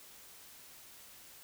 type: silence
effects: white hiss -55 dBFS RMS until 1.43 s